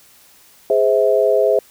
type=chord; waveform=sine; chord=Ab augmented; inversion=none; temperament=just; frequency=415.3 / 519.1 / 648.9 Hz; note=Ab4 / C5 / E5; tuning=0 / -14 / -27 cents; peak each=-16 dBFS; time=0.7-1.59 s; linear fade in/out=2 ms; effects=white hiss -49 dBFS RMS until 1.7 s